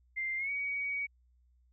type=tone with pitch glide; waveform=sine; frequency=2093 to 2256 Hz; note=C7 to C#7; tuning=0 to +30 cents; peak=-32 dBFS; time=0.16-1.07 s; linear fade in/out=20 ms; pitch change=+130 cents; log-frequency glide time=0.37-0.51 s; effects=added 61 Hz sine -64 dBFS peak until 1.72 s